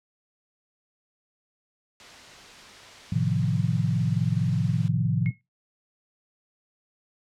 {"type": "noise", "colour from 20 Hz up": "white", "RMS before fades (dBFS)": -45, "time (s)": [2, 4.88], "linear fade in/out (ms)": 0}
{"type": "chord", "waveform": "sine", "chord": "F dominant seventh", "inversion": "first", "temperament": "equal", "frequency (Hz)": [110, 130.81, 155.56, 174.61], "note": ["A2", "C3", "Eb3", "F3"], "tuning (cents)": [0, 0, 0, 0], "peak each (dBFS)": -27, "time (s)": [3.12, 5.31], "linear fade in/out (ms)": 5}
{"type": "tone with exponential decay", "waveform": "sine", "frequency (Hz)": 2167, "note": "C#7", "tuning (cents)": -40, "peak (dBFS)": -32, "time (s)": [5.26, 5.41], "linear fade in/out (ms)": 0, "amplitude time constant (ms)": 31}
{"effects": ["noise-tail reverb RT60 0.2 s tail -17 dB re dry", "low-pass 5000 Hz 12 dB/octave"]}